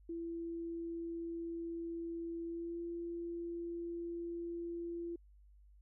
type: tone with pitch glide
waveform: sine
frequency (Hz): 335.5 to 340.8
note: E4 to F4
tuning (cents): +31 to -42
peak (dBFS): -39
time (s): 0.09-5.16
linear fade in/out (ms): 5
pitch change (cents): +27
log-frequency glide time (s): 2.46-2.81
effects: added 50 Hz sine -59 dBFS peak until 5.81 s